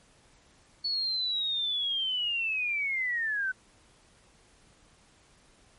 sine linear sweep, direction down, 4435 to 1498 Hz, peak -27 dBFS, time 0.84-3.52 s, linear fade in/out 10 ms, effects pink hiss -61 dBFS RMS until 5.78 s + MP3 48 kbps

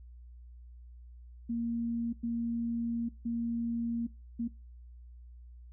sine tone bursts at uneven times, 233.1 Hz, A#3, in tune, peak -30 dBFS, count 4, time 1.49-2.13 / 2.23-3.09 / 3.25-4.07 / 4.39-4.48 s, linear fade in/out 10 ms, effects noise-tail reverb RT60 0.3 s tail -21 dB re dry + added 60 Hz sine -48 dBFS peak until 5.72 s

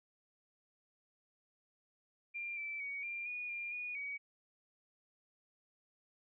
sine tone with pitch steps, 2386 / 2326 / 2247 / 2385 / 2455 / 2400 / 2455 / 2261 Hz, D7 / D7 / C#7 / D7 / D#7 / D7 / D#7 / C#7, +27 / -17 / +23 / +26 / -24 / +37 / -24 / +34 cents, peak -39 dBFS, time 2.34-4.18 s, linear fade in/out 20 ms, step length 230 ms, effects none

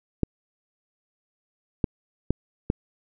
clicks, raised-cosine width 3 ms, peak -8 dBFS, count 4, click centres 0.233 / 1.842 / 2.306 / 2.701 s, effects none

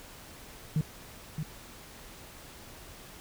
sine tone with echo, 154.8 Hz, D#3, 9 cents flat, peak -22 dBFS, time 0.76-0.81 s, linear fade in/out 2 ms, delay 620 ms, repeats 1, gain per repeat -8 dB, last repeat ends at 1.43 s, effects tanh soft clip ceiling -21 dBFS + pink hiss -49 dBFS RMS until 3.2 s

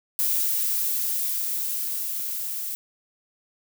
violet noise with level ramp, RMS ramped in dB -23 to -31 dBFS, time 0.19-2.75 s, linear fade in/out 0 ms, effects none

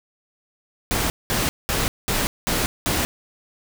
pink noise bursts, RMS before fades -22 dBFS, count 6, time 0.91-3.05 s, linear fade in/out 0 ms, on 190 ms, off 200 ms, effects none

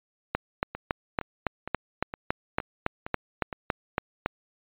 two click trains, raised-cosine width 0.5 ms, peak -9 / -19 dBFS, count 15 / 7, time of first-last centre 0.35-4.261 / 0.75-3.528 s, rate 3.58 / 2.16 Hz, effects resampled to 8000 Hz

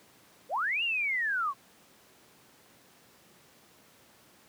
sine linear two-way sweep, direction up then down, 444.3 to 2860 to 1046 Hz, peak -27 dBFS, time 0.49-1.54 s, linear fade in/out 50 ms, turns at 0.83 s, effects pink hiss -59 dBFS RMS until 4.48 s + high-pass 150 Hz 12 dB/octave

